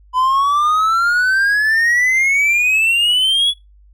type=exponential sweep; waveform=triangle; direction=up; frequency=1001 to 3415 Hz; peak=-10 dBFS; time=0.13-3.54 s; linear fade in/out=50 ms; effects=noise-tail reverb RT60 0.2 s tail -22 dB re dry + added 50 Hz sine -44 dBFS peak until 3.93 s